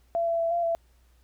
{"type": "tone with pitch steps", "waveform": "sine", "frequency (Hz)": [676, 671, 667, 688, 670], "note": ["E5", "E5", "E5", "F5", "E5"], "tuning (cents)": [43, 31, 20, -26, 28], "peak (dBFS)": -23, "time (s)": [0.15, 0.75], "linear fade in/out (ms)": 0, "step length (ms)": 120, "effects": ["added 60 Hz sine -58 dBFS peak until 1.23 s", "pink hiss -68 dBFS RMS until 1.23 s"]}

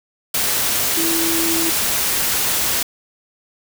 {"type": "tone in noise", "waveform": "sine", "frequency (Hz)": 329.6, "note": "E4", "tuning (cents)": 0, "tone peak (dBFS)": -21, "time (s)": [0.97, 1.7], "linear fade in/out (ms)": 5, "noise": "white", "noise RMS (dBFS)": -19, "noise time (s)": [0.34, 2.83], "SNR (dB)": -5, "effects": []}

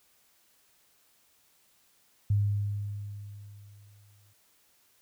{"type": "tone with exponential decay", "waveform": "sine", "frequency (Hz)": 102.2, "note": "G#2", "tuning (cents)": -27, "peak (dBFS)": -21, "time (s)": [2.3, 4.33], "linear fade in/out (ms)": 5, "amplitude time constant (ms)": 440, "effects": ["white hiss -66 dBFS RMS until 5.01 s"]}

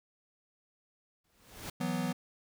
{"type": "noise with exponential growth", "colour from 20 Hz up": "pink", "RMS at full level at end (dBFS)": -39, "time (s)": [1.24, 1.7], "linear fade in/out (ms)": 5, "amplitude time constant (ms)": 100}
{"type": "chord", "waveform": "square", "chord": "E suspended second", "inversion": "none", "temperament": "equal", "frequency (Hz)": [164.81, 185, 246.9], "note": ["E3", "F#3", "B3"], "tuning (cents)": [0, 0, 0], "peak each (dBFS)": [-37, -36, -36], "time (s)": [1.8, 2.13], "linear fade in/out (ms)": 10}
{"effects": []}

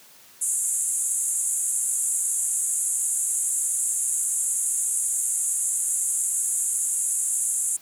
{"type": "band-pass noise", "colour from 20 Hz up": "pink", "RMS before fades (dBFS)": -25, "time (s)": [0.41, 7.77], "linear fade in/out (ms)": 10, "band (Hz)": [7000, 11000], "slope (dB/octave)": 96, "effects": ["white hiss -51 dBFS RMS until 7.81 s", "high-pass 80 Hz 12 dB/octave"]}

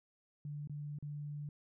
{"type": "tone with dropouts", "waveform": "sine", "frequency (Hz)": 146.83, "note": "D3", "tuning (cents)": 0, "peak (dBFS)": -40, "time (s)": [0.45, 1.49], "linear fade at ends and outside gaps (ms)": 2, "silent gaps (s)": [[0.674, 0.696], [0.987, 1.025]], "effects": []}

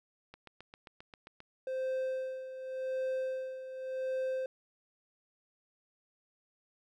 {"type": "click train", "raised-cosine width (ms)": 0.3, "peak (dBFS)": -33, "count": 9, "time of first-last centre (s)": [0.34, 1.404], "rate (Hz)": 7.52}
{"type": "tone with tremolo", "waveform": "triangle", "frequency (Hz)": 521, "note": "C5", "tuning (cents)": -7, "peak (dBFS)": -29, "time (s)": [1.67, 4.46], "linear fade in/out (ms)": 2, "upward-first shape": "sine", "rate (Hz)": 0.88, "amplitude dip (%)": 70}
{"effects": []}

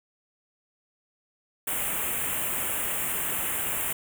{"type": "band-stop noise", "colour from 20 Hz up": "white", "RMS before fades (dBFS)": -29, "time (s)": [1.67, 3.93], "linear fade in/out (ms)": 5, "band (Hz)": [3100, 7600], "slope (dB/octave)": 48, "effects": []}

